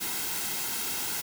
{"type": "noise with comb filter", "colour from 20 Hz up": "white", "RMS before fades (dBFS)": -32, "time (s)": [0, 1.22], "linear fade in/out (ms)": 20, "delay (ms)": 1.7, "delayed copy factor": -0.55, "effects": []}